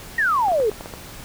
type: exponential sweep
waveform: sine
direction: down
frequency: 1916 to 405.3 Hz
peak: -16 dBFS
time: 0.18-0.7 s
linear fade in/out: 5 ms
type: clicks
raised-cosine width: 1 ms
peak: -19 dBFS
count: 7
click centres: 0.483 / 0.518 / 0.601 / 0.716 / 0.809 / 0.859 / 0.938 s
effects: pink hiss -39 dBFS RMS until 1.24 s